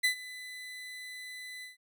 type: tone with ADSR envelope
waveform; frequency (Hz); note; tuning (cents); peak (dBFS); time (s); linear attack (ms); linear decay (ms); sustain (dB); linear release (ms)
30% pulse; 2003; B6; +24; -20; 0.03-1.77; 17; 100; -19; 140
effects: none